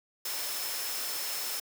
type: tone in noise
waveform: sine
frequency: 5274 Hz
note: E8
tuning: in tune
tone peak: -40 dBFS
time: 0.25-1.6 s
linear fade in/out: 5 ms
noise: white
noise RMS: -35 dBFS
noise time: 0.25-1.6 s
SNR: -8 dB
effects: high-pass 400 Hz 12 dB/octave